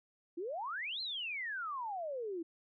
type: exponential two-way sweep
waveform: sine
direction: up then down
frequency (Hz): 319.2 to 4253 to 319.2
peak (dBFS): -37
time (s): 0.37-2.43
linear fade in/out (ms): 10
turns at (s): 1.01
effects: none